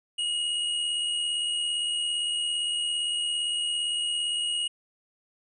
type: tone with amplitude modulation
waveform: square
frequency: 2883 Hz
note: F#7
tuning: 46 cents flat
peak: -25 dBFS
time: 0.18-4.68 s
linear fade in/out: 10 ms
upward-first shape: sine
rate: 77.6 Hz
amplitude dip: 35%
effects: resampled to 24000 Hz